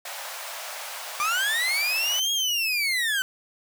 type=high-pass noise; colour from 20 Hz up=pink; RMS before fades=-36 dBFS; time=0.05-2.2 s; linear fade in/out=5 ms; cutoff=580 Hz; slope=48 dB/octave
type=linear two-way sweep; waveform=30% pulse; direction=up then down; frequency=1161 to 3291 to 1505 Hz; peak=-20 dBFS; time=1.2-3.22 s; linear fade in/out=0 ms; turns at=2.32 s
effects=none